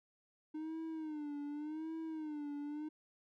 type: tone with vibrato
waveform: triangle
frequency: 305.7 Hz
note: D#4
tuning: 30 cents flat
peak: -38 dBFS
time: 0.54-2.89 s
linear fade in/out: 10 ms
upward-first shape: sine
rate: 0.87 Hz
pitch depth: 99 cents each way
effects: none